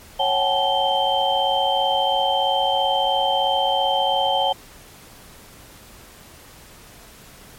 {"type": "tone cluster", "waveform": "sine", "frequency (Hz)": [550, 745, 788, 863, 3126], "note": ["C#5", "F#5", "G5", "A5", "G7"], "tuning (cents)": [-14, 12, 9, -34, -6], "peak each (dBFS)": [-24, -22, -30, -22, -23], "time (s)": [0.19, 4.53], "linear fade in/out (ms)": 10, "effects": ["pink hiss -45 dBFS RMS until 7.58 s", "MP3 64 kbps"]}